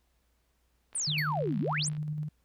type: click train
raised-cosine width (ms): 0.3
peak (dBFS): -37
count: 62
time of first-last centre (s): 0.93-1.967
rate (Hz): 58.8
type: exponential two-way sweep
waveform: sine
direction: down then up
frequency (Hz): 9880 to 180.7 to 9880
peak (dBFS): -29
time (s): 0.95-1.89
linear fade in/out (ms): 5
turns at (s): 1.59
type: tone with tremolo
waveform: sine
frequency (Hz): 151.3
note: D#3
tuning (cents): -48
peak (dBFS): -30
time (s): 1.07-2.29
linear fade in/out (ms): 10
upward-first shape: square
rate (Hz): 9.9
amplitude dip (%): 30
type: tone with exponential decay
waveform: square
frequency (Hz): 4428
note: C#8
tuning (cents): -3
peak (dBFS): -30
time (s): 1.18-1.32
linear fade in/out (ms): 2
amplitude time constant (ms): 29
effects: added 60 Hz sine -70 dBFS peak until 2.44 s + pink hiss -75 dBFS RMS until 2.44 s